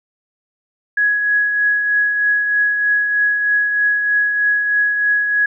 sine tone with tremolo, 1672 Hz, G#6, 11 cents sharp, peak -11 dBFS, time 0.97-5.46 s, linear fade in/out 5 ms, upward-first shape triangle, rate 3.2 Hz, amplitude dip 45%, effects none

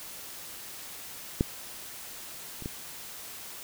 clicks, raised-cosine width 3 ms, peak -10 / -28 / -21 dBFS, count 3, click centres 1.409 / 2.623 / 2.659 s, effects white hiss -43 dBFS RMS until 3.63 s

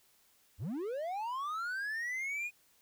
triangle linear sweep, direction up, 65.8 to 2487 Hz, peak -33 dBFS, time 0.58-2.51 s, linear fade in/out 50 ms, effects white hiss -68 dBFS RMS until 2.81 s

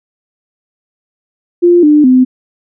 sine tone with pitch steps, 349.2 / 298.8 / 255.6 Hz, F4 / D4 / C4, 0 / +30 / -40 cents, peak -3 dBFS, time 1.62-2.25 s, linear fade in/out 20 ms, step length 210 ms, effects none

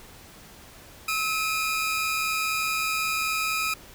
sawtooth tone pair together, 1291 / 2437 Hz, E6 / D#7, -37 / -37 cents, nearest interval major seventh, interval 1100 cents, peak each -24 dBFS, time 1.08-3.74 s, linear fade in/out 5 ms, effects pink hiss -48 dBFS RMS until 3.94 s

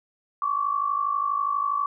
sine tone pair together, 1099 / 1151.3 Hz, C#6 / D6, -15 / -35 cents, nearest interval minor second, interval 80 cents, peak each -27 / -24 dBFS, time 0.42-1.86 s, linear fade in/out 2 ms, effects none

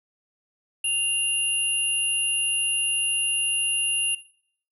sine tone pair together, 2794 / 10578 Hz, F7 / E9, 0 / +5 cents, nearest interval octave + major seventh, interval 2305 cents, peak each -24 / -26 dBFS, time 0.84-4.15 s, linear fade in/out 5 ms, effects noise-tail reverb RT60 0.6 s tail -17 dB re dry

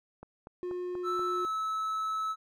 click train, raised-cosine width 1 ms, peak -31 dBFS, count 5, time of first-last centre 0.23-1.194 s, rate 4.15 Hz
triangle tone, 359 Hz, F4, 48 cents sharp, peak -31 dBFS, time 0.63-1.45 s, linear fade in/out 0 ms
triangle tone with pitch glide, 1318.5 to 1300.3 Hz, E6 to E6, 0 to -24 cents, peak -28 dBFS, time 1.03-2.36 s, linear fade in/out 50 ms, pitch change -24 cents, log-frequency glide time 1.25-1.46 s
effects none

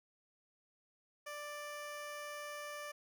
15% pulse tone, 589 Hz, D5, 5 cents sharp, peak -37 dBFS, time 1.26-2.92 s, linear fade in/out 10 ms, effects none

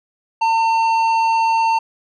sine tone with tanh clipping, 904 Hz, A5, 47 cents sharp, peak -15 dBFS, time 0.41-1.79 s, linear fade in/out 10 ms, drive 10 dB, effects none

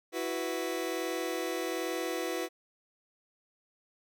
sawtooth chord, E suspended second, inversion none, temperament just, 329.6 / 370.8 / 494.4 Hz, E4 / F#4 / B4, 0 / +4 / +2 cents, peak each -32 dBFS, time 0.12-2.49 s, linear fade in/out 50 ms, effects none

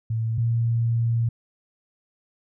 sine tone pair in turn, 112.8 / 116.11 Hz, A2 / A#2, +44 / -6 cents, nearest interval minor second, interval 50 cents, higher second, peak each -22 / -19 dBFS, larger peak second, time 0.1-0.38 / 0.38-1.29 s, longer second, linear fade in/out 5 ms, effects none

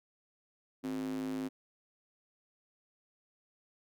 square tone with high-pass filter, 52.7 Hz, G#1, 26 cents sharp, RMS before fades -37 dBFS, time 0.83-1.49 s, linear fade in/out 20 ms, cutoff 270 Hz, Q 5.1, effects none

